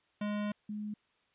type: tone pair in turn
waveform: square / sine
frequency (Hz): 207.7 / 210.1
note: G#3 / G#3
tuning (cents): 0 / +20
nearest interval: unison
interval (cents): 20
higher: second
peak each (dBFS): -33 / -36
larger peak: first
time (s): 0.21-0.52 / 0.69-0.94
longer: first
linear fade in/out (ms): 5
effects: white hiss -72 dBFS RMS until 1.34 s + resampled to 8000 Hz